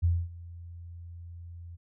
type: tone with ADSR envelope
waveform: sine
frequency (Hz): 85.6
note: F2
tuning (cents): -34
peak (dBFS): -20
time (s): 0.02-1.77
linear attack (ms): 24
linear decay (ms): 240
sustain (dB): -21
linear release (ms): 24
effects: none